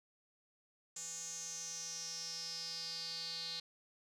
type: tone with band-pass filter sweep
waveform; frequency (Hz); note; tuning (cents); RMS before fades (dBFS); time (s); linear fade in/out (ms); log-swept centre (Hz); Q
square; 166; E3; +12; -44; 0.96-3.6; 5; 7000 to 4200; 7.9
effects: none